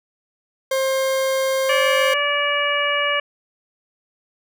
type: tone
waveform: 40% pulse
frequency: 531 Hz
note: C5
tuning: 25 cents sharp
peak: -17 dBFS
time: 0.71-2.14 s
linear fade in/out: 5 ms
type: harmonic tone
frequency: 578 Hz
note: D5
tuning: 28 cents flat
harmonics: 1 / 2 / 3 / 4 / 5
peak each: -24 / -24 / -24 / -24 / -24 dBFS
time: 1.69-3.2 s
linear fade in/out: 5 ms
effects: none